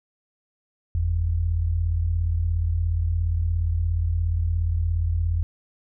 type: tone pair together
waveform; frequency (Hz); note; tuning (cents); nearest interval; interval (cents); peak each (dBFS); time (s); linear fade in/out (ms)
sine; 47.42 / 84.5; F#1 / E2; +43 / +43; minor seventh; 1000; -26 / -21; 0.95-5.43; 0
effects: none